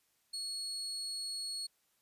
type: tone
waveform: 35% pulse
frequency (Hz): 4342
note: C#8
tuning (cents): -37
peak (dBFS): -36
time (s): 0.33-1.67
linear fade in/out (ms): 10
effects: white hiss -75 dBFS RMS until 2.01 s + resampled to 32000 Hz